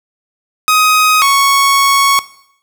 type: tone pair in turn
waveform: sawtooth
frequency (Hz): 1256 / 1107.8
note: D#6 / C#6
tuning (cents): +16 / -1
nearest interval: major second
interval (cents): 217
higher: first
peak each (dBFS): -4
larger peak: neither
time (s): 0.68-1.22 / 1.22-2.19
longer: second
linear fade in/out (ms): 0
effects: noise-tail reverb RT60 0.7 s tail -17 dB re dry